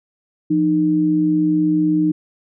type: tone pair together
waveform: sine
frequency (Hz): 171.8 / 307.7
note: F3 / D#4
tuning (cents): -28 / -19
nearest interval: minor seventh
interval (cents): 1009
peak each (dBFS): -21 / -14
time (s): 0.5-2.12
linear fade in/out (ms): 10
effects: none